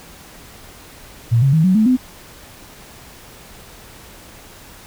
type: tone with pitch steps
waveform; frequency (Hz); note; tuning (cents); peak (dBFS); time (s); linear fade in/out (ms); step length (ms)
sine; 116.54 / 136.21 / 159.2 / 186.07 / 217.5 / 254.2; A#2 / C#3 / D#3 / F#3 / A3 / C4; 0 / -30 / +40 / +10 / -20 / -50; -10; 1.31-1.97; 20; 110
effects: pink hiss -41 dBFS RMS until 4.86 s